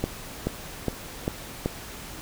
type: accelerating click train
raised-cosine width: 2 ms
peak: -11 dBFS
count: 5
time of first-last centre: 0.04-1.66 s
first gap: 430 ms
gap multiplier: 0.96
effects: pink hiss -40 dBFS RMS until 2.21 s